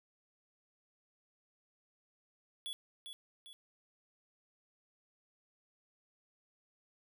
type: tone with echo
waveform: square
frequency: 3388 Hz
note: G#7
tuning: 34 cents sharp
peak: -40 dBFS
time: 2.66-2.73 s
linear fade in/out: 0 ms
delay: 400 ms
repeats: 2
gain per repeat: -6 dB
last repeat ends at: 3.53 s
effects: none